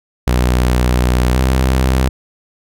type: tone with pitch glide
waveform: sawtooth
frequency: 61.74 to 64.62 Hz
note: B1 to C2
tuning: 0 to -21 cents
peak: -7 dBFS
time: 0.27-2.09 s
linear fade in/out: 5 ms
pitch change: +79 cents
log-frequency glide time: 1.32-1.38 s
effects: none